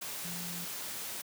sine tone in noise, 174.61 Hz, F3, in tune, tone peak -42 dBFS, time 0.24-0.65 s, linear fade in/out 10 ms, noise white, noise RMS -40 dBFS, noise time 0.01-1.22 s, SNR -5 dB, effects high-pass 100 Hz 12 dB/octave

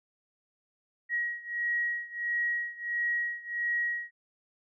sine beating tone pair, 1900 / 1901.5 Hz, A#6 / A#6, +33 / +34 cents, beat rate 1.5 Hz, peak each -31 / -33 dBFS, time 1.09-4.11 s, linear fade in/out 50 ms, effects none

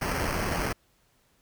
pink noise with sample-and-hold, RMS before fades -29 dBFS, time 0.01-0.73 s, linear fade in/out 10 ms, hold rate 3675 Hz, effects pink hiss -67 dBFS RMS until 1.41 s

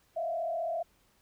sine tone with frequency modulation, 671 Hz, E5, 31 cents sharp, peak -30 dBFS, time 0.16-0.83 s, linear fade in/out 10 ms, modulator 35.1 Hz, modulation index 1, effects pink hiss -68 dBFS RMS until 1.21 s

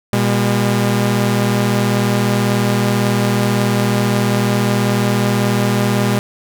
sawtooth tone pair together, 120.35 / 202.4 Hz, B2 / G#3, -44 / -44 cents, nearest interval major sixth, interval 900 cents, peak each -12 dBFS, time 0.13-6.19 s, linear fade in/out 0 ms, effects none

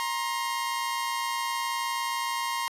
sawtooth tone pair together, 942 / 1061.3 Hz, A#5 / C6, +18 / +24 cents, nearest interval major second, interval 206 cents, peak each -27 dBFS, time 0-2.68 s, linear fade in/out 0 ms, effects resampled to 32000 Hz

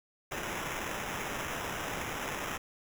violet noise with sample-and-hold, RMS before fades -37 dBFS, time 0.31-2.58 s, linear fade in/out 10 ms, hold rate 4410 Hz, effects none

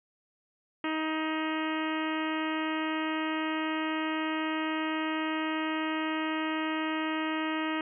harmonic tone with a mistuned harmonic, 314.6 Hz, D#4, 19 cents sharp, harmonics 1 / 2 / 3 / 4 / 5 / 6 / 7 / 8 / 9 / 10, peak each -31 / -40 / -38 / -38 / -42 / -39 / -43 / -43 / -43 / -47 dBFS, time 0.84-7.81 s, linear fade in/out 2 ms, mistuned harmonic 7, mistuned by -20 cents, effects none

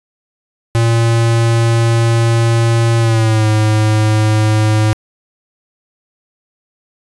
square tone with pitch glide, 115.6 to 107.86 Hz, A#2 to A2, -14 to -34 cents, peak -10 dBFS, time 0.75-4.93 s, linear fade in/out 0 ms, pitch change -120 cents, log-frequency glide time 2.99-3.47 s, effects resampled to 24000 Hz

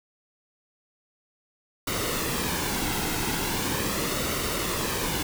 pink noise with flanger, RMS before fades -28 dBFS, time 1.87-5.23 s, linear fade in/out 5 ms, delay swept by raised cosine 1.2 to 1.72 ms, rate 0.4 Hz, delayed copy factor -0.5, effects none

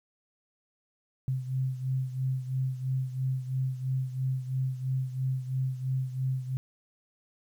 sine beating tone pair, 130 / 133 Hz, C3 / C3, -11 / +29 cents, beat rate 3 Hz, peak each -29 / -34 dBFS, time 1.28-6.57 s, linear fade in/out 0 ms, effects 10-bit

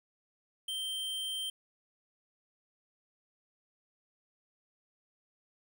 square tone, 3136 Hz, G7, in tune, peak -35 dBFS, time 0.68-1.5 s, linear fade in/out 5 ms, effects 11-bit

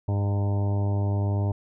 harmonic tone with a mistuned harmonic, 100.8 Hz, G2, 49 cents sharp, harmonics 1 / 2 / 3 / 4 / 5 / 6 / 7 / 8 / 9 / 10, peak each -22 / -35 / -36 / -38 / -46 / -38 / -44 / -44 / -42 / -53 dBFS, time 0.08-1.52 s, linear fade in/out 5 ms, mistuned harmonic 8, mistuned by -25 cents, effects none

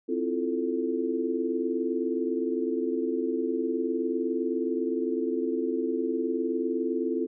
sine chord, F major seventh, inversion second, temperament equal, 261.6 / 329.6 / 349.2 / 440 Hz, C4 / E4 / F4 / A4, 0 / 0 / 0 / 0 cents, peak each -31 dBFS, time 0.08-7.27 s, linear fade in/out 20 ms, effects none

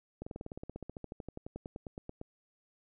slowing click train, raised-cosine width 2 ms, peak -28 dBFS, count 27, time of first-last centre 0.22-2.214 s, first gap 45 ms, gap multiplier 1.04, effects none

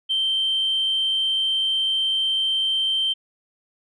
sine tone, 3126 Hz, G7, 6 cents flat, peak -18 dBFS, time 0.09-3.14 s, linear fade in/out 20 ms, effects tanh soft clip ceiling -15 dBFS

